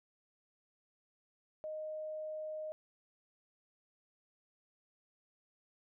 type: tone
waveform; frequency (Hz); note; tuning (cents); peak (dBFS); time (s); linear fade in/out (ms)
sine; 620; D#5; -6; -39; 1.64-2.72; 0
effects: none